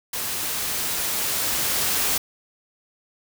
white noise with level ramp, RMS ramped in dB -28 to -22 dBFS, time 0.13-2.18 s, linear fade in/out 5 ms, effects none

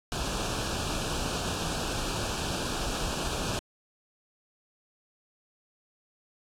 pink band-stop noise, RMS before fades -31 dBFS, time 0.12-3.59 s, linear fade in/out 0 ms, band 1700 to 2400 Hz, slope 96 dB/octave, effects low-pass 8000 Hz 12 dB/octave + AAC 64 kbps

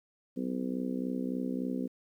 harmonic tone, 63.5 Hz, B1, 49 cents sharp, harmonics 3 / 4 / 5 / 6 / 7 / 8, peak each -37 / -33 / -42 / -44 / -44 / -44 dBFS, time 0.36-1.88 s, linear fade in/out 20 ms, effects 11-bit

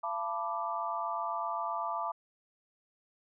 sine chord, B half-diminished seventh, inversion second, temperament equal with one note detuned, 682.1 / 880 / 987.8 / 1174.7 Hz, F5 / A5 / B5 / D6, -41 / 0 / 0 / 0 cents, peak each -38 / -38 / -38 / -36 dBFS, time 0.03-2.12 s, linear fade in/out 10 ms, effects none

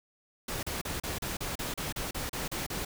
pink noise bursts, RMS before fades -35 dBFS, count 13, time 0.48-2.85 s, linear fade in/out 5 ms, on 150 ms, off 35 ms, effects none

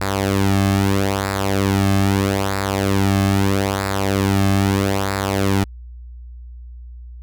sawtooth tone with flanger, 98 Hz, G2, in tune, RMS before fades -18 dBFS, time 0.01-5.64 s, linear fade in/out 5 ms, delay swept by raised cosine 0.32 to 2.12 ms, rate 0.78 Hz, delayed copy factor -0.65, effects added 60 Hz sine -33 dBFS peak until 7.22 s

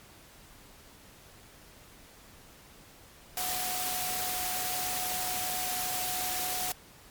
sine tone in noise, 734 Hz, F#5, 14 cents flat, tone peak -37 dBFS, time 3.37-6.72 s, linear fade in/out 2 ms, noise white, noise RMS -33 dBFS, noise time 3.37-6.72 s, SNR -7 dB, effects pink hiss -54 dBFS RMS until 7.1 s + MP3 96 kbps

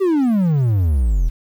triangle exponential sweep, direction down, 399.4 to 37.81 Hz, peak -11 dBFS, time 0-1.3 s, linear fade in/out 20 ms, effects 8-bit

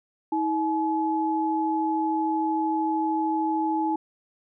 sine tone pair together, 320 / 853.2 Hz, D#4 / G#5, +49 / +46 cents, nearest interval octave + perfect fourth, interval 1697 cents, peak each -25 dBFS, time 0.32-3.96 s, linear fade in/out 5 ms, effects none

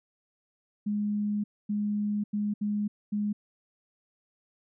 sine tone bursts at uneven times, 207.7 Hz, G#3, in tune, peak -26 dBFS, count 5, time 0.86-1.44 / 1.69-2.24 / 2.33-2.54 / 2.61-2.88 / 3.12-3.33 s, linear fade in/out 10 ms, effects none

